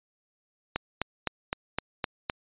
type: click train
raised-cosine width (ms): 0.3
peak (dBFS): -11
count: 7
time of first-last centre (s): 0.76-2.298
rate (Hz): 3.9
effects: resampled to 8000 Hz